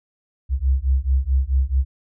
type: beating tone pair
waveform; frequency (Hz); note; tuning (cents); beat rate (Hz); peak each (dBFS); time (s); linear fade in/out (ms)
sine; 64.2 / 68.8; C2 / C#2; -32 / -12; 4.6; -19; 0.49-1.85; 50
effects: none